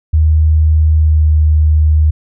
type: tone with pitch glide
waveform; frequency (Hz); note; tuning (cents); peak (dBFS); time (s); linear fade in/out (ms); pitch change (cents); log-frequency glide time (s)
sine; 78 to 77.02; D#2 to D#2; +5 to -17; -6; 0.13-2.11; 10; -22; 0.96-1.28
effects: none